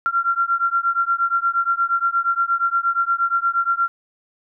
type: beating tone pair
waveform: sine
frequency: 1370 / 1378.5 Hz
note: F6 / F6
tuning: -34 / -23 cents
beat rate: 8.5 Hz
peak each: -20 dBFS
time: 0.06-3.88 s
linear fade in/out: 0 ms
effects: none